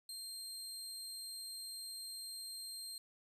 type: tone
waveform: 25% pulse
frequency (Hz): 4186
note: C8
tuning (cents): 0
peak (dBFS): -40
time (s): 0.09-2.98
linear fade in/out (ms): 2
effects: 12-bit